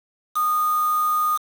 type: tone with quantisation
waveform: sine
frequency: 1231 Hz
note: D#6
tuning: 19 cents flat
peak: -18 dBFS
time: 0.35-1.38 s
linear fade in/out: 20 ms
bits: 5
effects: none